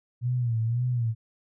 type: tone with vibrato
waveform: sine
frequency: 118.6 Hz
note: A#2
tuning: 30 cents sharp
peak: -23 dBFS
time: 0.21-1.15 s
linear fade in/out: 50 ms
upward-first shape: sine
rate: 1.9 Hz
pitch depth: 97 cents each way
effects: none